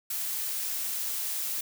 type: noise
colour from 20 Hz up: blue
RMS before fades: -32 dBFS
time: 0.1-1.61 s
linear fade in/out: 5 ms
effects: none